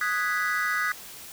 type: chord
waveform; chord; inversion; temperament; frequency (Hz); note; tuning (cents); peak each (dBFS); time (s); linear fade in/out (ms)
triangle; G# minor seventh; second; equal; 1244.5 / 1480 / 1661.2 / 1975.5; D#6 / F#6 / G#6 / B6; 0 / 0 / 0 / 0; -28; 0.01-0.92; 2
effects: white hiss -43 dBFS RMS until 1.32 s